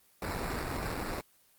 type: noise with sample-and-hold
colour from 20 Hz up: pink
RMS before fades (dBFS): -35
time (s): 0.22-1.21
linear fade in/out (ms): 2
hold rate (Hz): 3150
effects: white hiss -65 dBFS RMS until 1.58 s + Opus 24 kbps